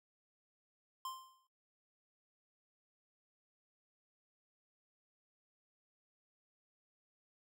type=tone with exponential decay; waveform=square; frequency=1046.5 Hz; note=C6; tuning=in tune; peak=-40 dBFS; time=1.05-1.47 s; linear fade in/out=2 ms; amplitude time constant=91 ms; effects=noise-tail reverb RT60 0.3 s tail -18 dB re dry